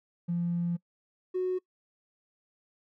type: tone pair in turn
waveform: triangle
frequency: 172.5 / 368 Hz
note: F3 / F#4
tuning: -21 / -9 cents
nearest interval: octave + minor second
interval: 1312 cents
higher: second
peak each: -23 dBFS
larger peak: neither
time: 0.28-0.77 / 1.34-1.59 s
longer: first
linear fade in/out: 20 ms
effects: noise-tail reverb RT60 0.1 s tail -25 dB re dry + tanh soft clip ceiling -25 dBFS